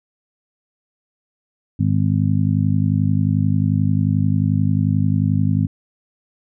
harmonic tone, 51.3 Hz, G#1, 21 cents flat, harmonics 2 / 3 / 4 / 5, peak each -18 / -19 / -22 / -23 dBFS, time 1.79-5.67 s, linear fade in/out 10 ms, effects none

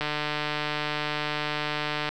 click train, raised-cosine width 0.3 ms, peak -12 dBFS, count 313, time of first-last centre 0.01-2.09 s, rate 150 Hz, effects none

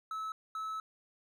triangle tone pair in turn, 1300 / 1300 Hz, E6 / E6, -24 / -24 cents, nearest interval unison, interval 0 cents, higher neither, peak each -34 / -34 dBFS, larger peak neither, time 0.11-0.32 / 0.55-0.8 s, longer second, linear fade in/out 2 ms, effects none

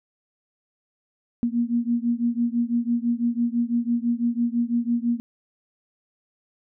sine beating tone pair, 234.3 / 240.3 Hz, A#3 / B3, +9 / -47 cents, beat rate 6 Hz, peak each -23 / -24 dBFS, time 1.43-5.2 s, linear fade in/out 0 ms, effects none

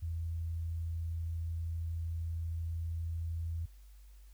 sine tone, 82.8 Hz, E2, 8 cents sharp, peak -34 dBFS, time 0.02-3.66 s, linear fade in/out 10 ms, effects added 50 Hz sine -52 dBFS peak until 4.33 s + white hiss -69 dBFS RMS until 4.33 s

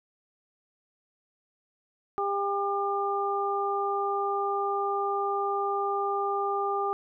harmonic tone, 400 Hz, G4, 35 cents sharp, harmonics 1 / 2 / 3, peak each -30 / -30 / -30 dBFS, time 2.18-6.93 s, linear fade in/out 0 ms, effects none

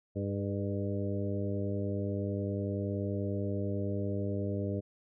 harmonic tone with a mistuned harmonic, 100.4 Hz, G2, 42 cents sharp, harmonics 1 / 2 / 3 / 4 / 5 / 6, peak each -34 / -37 / -39 / -40 / -41 / -42 dBFS, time 0.15-4.81 s, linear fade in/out 20 ms, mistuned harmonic 5, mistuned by -33 cents, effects none

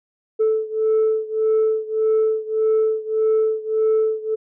sine beating tone pair, 437.5 / 439.2 Hz, A4 / A4, -10 / -3 cents, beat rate 1.7 Hz, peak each -17 / -19 dBFS, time 0.39-4.36 s, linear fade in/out 20 ms, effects tanh soft clip ceiling -12 dBFS

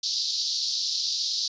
pink band-pass noise, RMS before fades -28 dBFS, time 0.03-1.48 s, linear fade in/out 5 ms, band 4000 to 5500 Hz, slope 48 dB/octave, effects resampled to 16000 Hz

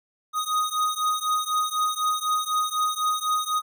square beating tone pair, 1244.5 / 1248.5 Hz, D#6 / D#6, 0 / +6 cents, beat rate 4 Hz, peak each -26 / -27 dBFS, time 0.33-3.62 s, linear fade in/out 50 ms, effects none

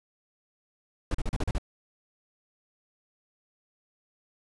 brown noise bursts, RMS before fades -27 dBFS, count 7, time 1.11-1.583 s, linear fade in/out 2 ms, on 35 ms, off 38 ms, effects resampled to 24000 Hz

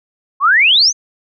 sine exponential sweep, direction up, 1046.5 to 6500 Hz, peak -7 dBFS, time 0.4-0.93 s, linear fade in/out 50 ms, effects none

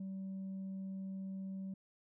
sine tone, 191.8 Hz, G3, 37 cents flat, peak -38 dBFS, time 0-1.74 s, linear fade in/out 5 ms, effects tanh soft clip ceiling -39 dBFS

